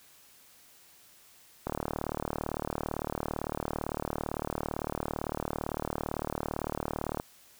click train, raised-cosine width 1 ms, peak -17 dBFS, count 210, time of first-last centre 1.67-7.199 s, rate 37.8 Hz, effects white hiss -58 dBFS RMS until 7.59 s

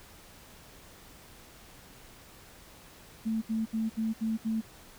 sine tone bursts, 221.9 Hz, A3, 15 cents sharp, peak -27 dBFS, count 6, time 3.25-4.615 s, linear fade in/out 20 ms, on 170 ms, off 69 ms, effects pink hiss -53 dBFS RMS until 4.98 s

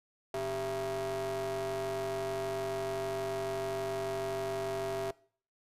45% pulse ring-modulated tone, 138.59 Hz, C#3, in tune, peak -30 dBFS, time 0.34-5.11 s, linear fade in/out 2 ms, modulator 531 Hz, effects noise-tail reverb RT60 0.5 s tail -22 dB re dry + resampled to 32000 Hz

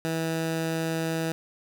15% pulse tone, 162.7 Hz, E3, 22 cents flat, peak -20 dBFS, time 0.05-1.32 s, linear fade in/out 0 ms, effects none

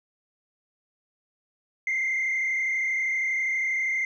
sine tone with frequency modulation, 2093 Hz, C7, in tune, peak -22 dBFS, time 1.87-4.05 s, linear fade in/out 2 ms, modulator 32.5 Hz, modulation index 1.6, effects tanh soft clip ceiling -21 dBFS

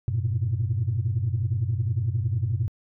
sine tone cluster, 95.2 / 112.6 / 123.6 Hz, F#2 / A2 / B2, +50 / +40 / +2 cents, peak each -26 dBFS, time 0.08-2.68 s, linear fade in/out 0 ms, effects tanh soft clip ceiling -16 dBFS

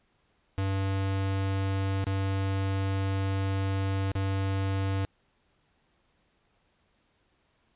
square tone with dropouts, 97 Hz, G2, 18 cents flat, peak -27 dBFS, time 0.58-5.05 s, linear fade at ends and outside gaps 0 ms, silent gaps 2.042-2.068 / 4.117-4.153 s, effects pink hiss -70 dBFS RMS until 7.75 s + resampled to 8000 Hz

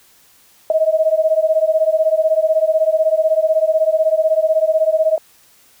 sine beating tone pair, 626 / 642 Hz, D#5 / E5, +10 / -46 cents, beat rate 16 Hz, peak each -15 dBFS, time 0.7-5.18 s, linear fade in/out 2 ms, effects white hiss -51 dBFS RMS until 5.8 s

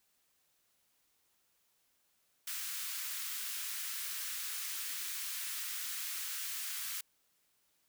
white high-pass noise, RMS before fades -40 dBFS, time 2.47-7.01 s, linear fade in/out 5 ms, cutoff 1300 Hz, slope 24 dB/octave, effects white hiss -75 dBFS RMS until 7.88 s

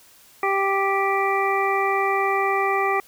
harmonic tone, 392 Hz, G4, in tune, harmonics 1 / 2 / 3 / 5 / 6, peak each -24 / -24 / -24 / -27 / -29 dBFS, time 0.43-3 s, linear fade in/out 2 ms, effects white hiss -52 dBFS RMS until 3.07 s

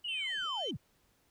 sine linear sweep, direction down, 2989 to 77.78 Hz, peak -35 dBFS, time 0.04-0.77 s, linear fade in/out 10 ms
sine tone, 3075 Hz, G7, 34 cents flat, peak -34 dBFS, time 0.08-0.71 s, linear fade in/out 5 ms
effects tanh soft clip ceiling -29 dBFS + pink hiss -71 dBFS RMS until 1.3 s

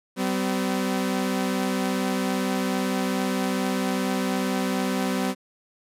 sawtooth tone pair together, 191.83 / 254.3 Hz, G3 / C4, -37 / -49 cents, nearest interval perfect fourth, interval 488 cents, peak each -22 dBFS, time 0.16-5.35 s, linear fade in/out 50 ms, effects resampled to 32000 Hz + 9-bit

